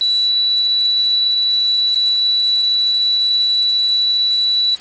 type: tone with dropouts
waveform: sine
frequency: 3944 Hz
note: B7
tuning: 3 cents flat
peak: -12 dBFS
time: 0.01-4.75 s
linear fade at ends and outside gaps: 1 ms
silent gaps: 1.946-1.958 s
effects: white hiss -38 dBFS RMS until 4.8 s + MP3 32 kbps